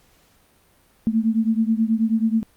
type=beating tone pair; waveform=sine; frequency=220 / 229.3 Hz; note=A3 / A#3; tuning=0 / -28 cents; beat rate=9.3 Hz; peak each=-19 / -21 dBFS; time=1.07-2.43 s; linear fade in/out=0 ms; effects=pink hiss -58 dBFS RMS until 2.56 s + Opus 48 kbps